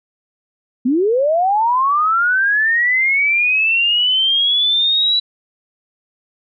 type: linear sweep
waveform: sine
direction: up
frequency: 233.1 to 3951 Hz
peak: -12 dBFS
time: 0.85-5.2 s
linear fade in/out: 10 ms
effects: none